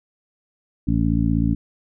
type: harmonic tone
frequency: 56.1 Hz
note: A1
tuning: 34 cents sharp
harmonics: 1 / 2 / 3 / 4 / 5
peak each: -23 / -23 / -23 / -23 / -23 dBFS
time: 0.87-1.55 s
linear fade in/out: 10 ms
effects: none